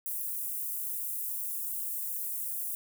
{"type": "high-pass noise", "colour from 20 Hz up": "white", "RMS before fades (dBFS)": -35, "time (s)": [0.06, 2.75], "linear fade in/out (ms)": 0, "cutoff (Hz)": 10000, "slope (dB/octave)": 24, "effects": []}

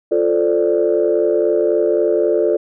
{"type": "chord", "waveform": "sine", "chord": "D minor seventh", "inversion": "first", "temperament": "equal", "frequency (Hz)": [349.2, 440, 523.3, 587.3], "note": ["F4", "A4", "C5", "D5"], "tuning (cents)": [0, 0, 0, 0], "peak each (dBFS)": [-17, -16, -22, -18], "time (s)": [0.11, 2.57], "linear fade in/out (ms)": 10, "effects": ["tanh soft clip ceiling -4 dBFS"]}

